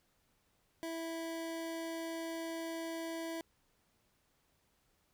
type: tone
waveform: 25% pulse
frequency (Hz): 329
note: E4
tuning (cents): -3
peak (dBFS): -35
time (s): 0.83-3.41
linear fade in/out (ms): 0
effects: pink hiss -75 dBFS RMS until 5.13 s